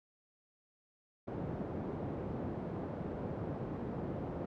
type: band-pass noise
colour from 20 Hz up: pink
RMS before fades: -40 dBFS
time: 1.27-4.46 s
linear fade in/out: 10 ms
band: 110 to 580 Hz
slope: 12 dB/octave
effects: none